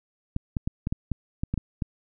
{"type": "clicks", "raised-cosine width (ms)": 5, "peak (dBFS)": -14, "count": 10, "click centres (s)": [0.364, 0.568, 0.675, 0.871, 0.925, 1.117, 1.435, 1.54, 1.577, 1.822], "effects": []}